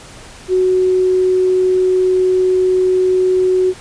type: tone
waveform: sine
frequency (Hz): 370.3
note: F#4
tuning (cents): +1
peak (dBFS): -10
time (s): 0.48-3.74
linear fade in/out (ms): 50
effects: pink hiss -37 dBFS RMS until 3.8 s + resampled to 22050 Hz